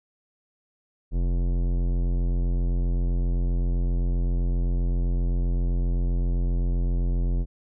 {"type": "tone with tanh clipping", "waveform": "sine", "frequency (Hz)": 43.84, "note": "F1", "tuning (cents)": 7, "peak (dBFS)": -23, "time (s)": [1.11, 7.46], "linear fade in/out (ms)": 50, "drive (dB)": 17, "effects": []}